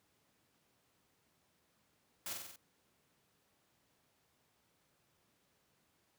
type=noise with echo; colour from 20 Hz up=white; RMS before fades=-42 dBFS; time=2.26-2.33 s; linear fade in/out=2 ms; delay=46 ms; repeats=5; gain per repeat=-3 dB; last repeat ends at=2.56 s; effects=pink hiss -75 dBFS RMS until 6.18 s + high-pass 100 Hz 12 dB/octave